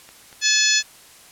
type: click train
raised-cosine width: 0.3 ms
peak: -28 dBFS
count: 4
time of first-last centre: 0.09-0.804 s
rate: 4.2 Hz
type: harmonic tone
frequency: 860 Hz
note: A5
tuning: 40 cents flat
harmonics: 2 / 3 / 4 / 5 / 6 / 7 / 8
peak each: -23 / -23 / -23 / -23 / -23 / -23 / -23 dBFS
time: 0.41-0.83 s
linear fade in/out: 50 ms
effects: white hiss -47 dBFS RMS until 1.31 s + low-pass 12000 Hz 12 dB/octave